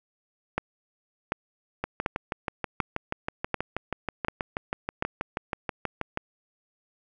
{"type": "two click trains", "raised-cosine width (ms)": 0.5, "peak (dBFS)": [-10, -13], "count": [7, 28], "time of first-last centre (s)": [[0.58, 5.024], [1.84, 6.174]], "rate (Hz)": [1.35, 6.23], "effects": []}